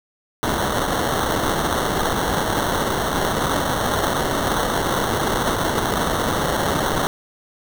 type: noise with sample-and-hold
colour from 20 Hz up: white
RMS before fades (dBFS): -21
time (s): 0.43-7.07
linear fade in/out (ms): 0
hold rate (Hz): 2450
effects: none